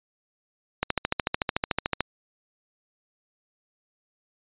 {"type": "click train", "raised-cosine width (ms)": 0.3, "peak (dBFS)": -7, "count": 17, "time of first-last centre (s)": [0.83, 2.006], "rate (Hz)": 13.6, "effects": ["resampled to 8000 Hz"]}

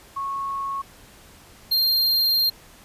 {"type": "tone pair in turn", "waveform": ["sine", "square"], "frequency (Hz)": [1100, 4193], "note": ["C#6", "C8"], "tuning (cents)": [-14, 3], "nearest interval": "octave + major seventh", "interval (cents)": 2317, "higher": "second", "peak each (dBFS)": [-25, -18], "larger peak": "second", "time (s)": [[0.16, 0.82], [1.71, 2.5]], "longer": "second", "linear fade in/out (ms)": 10, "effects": ["pink hiss -49 dBFS RMS until 2.84 s", "resampled to 32000 Hz"]}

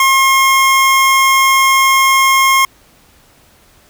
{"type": "tone", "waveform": "25% pulse", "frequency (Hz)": 1073, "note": "C6", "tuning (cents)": 43, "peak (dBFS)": -4, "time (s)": [0, 2.65], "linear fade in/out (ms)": 2, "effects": ["pink hiss -48 dBFS RMS until 3.89 s"]}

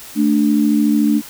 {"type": "tone pair together", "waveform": "sine", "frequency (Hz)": [220, 293.7], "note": ["A3", "D4"], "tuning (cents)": [0, 0], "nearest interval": "perfect fourth", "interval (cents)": 500, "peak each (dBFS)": -14, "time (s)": [0.15, 1.22], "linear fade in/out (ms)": 50, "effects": ["white hiss -36 dBFS RMS until 1.29 s"]}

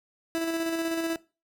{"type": "tone with tremolo", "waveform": "30% pulse", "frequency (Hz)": 329.5, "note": "E4", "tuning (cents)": -1, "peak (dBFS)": -23, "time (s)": [0.35, 1.16], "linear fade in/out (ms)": 0, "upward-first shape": "square", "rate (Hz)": 16, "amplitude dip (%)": 30, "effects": ["noise-tail reverb RT60 0.3 s tail -20 dB re dry"]}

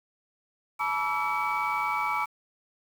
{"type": "tone cluster", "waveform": "sine", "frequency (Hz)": [861, 960, 1150, 1326, 2278], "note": ["A5", "B5", "D6", "E6", "C#7"], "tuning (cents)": [-38, -49, -37, 10, 47], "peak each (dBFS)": -31, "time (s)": [0.79, 2.26], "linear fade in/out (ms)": 20, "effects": ["tanh soft clip ceiling -19 dBFS", "8-bit"]}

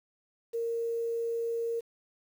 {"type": "tone with quantisation", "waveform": "sine", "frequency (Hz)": 463, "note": "A#4", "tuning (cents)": -12, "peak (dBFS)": -29, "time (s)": [0.53, 1.81], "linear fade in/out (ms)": 20, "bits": 9, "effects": []}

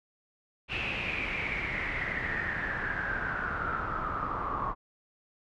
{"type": "noise with low-pass filter sweep", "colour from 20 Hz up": "pink", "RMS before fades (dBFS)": -33, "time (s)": [0.68, 4.75], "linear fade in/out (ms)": 50, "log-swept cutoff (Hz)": [2700, 1100], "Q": 9.2, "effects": []}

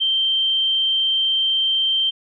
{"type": "tone", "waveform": "sine", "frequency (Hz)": 3136, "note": "G7", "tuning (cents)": 0, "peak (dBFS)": -16, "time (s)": [0, 2.11], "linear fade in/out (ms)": 20, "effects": []}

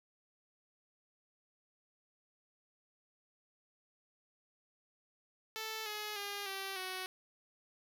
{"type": "tone with pitch steps", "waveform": "5% pulse", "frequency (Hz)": [440, 422.1, 404.9, 388.4, 372.6], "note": ["A4", "G#4", "G#4", "G4", "F#4"], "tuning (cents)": [0, 28, -44, -16, 12], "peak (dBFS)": -28, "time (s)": [5.56, 7.06], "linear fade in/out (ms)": 0, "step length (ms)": 300, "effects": []}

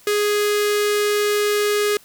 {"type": "tone with notch filter", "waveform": "sawtooth", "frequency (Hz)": 415.3, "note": "G#4", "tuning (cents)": 0, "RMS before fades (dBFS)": -19, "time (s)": [0.07, 1.97], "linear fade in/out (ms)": 2, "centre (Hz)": 840, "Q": 1.9, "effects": ["white hiss -50 dBFS RMS until 2.04 s"]}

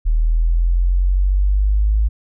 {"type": "exponential sweep", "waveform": "sine", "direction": "up", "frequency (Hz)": [38.89, 53.8], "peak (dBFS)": -12, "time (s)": [0.05, 2.09], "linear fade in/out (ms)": 20, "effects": []}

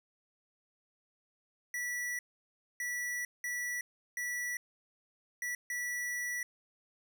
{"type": "tone bursts at uneven times", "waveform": "square", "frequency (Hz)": 1950, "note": "B6", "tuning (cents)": -23, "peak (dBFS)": -35, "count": 6, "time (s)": [[1.74, 2.19], [2.8, 3.25], [3.44, 3.81], [4.17, 4.57], [5.42, 5.55], [5.7, 6.43]], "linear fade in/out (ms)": 2, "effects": []}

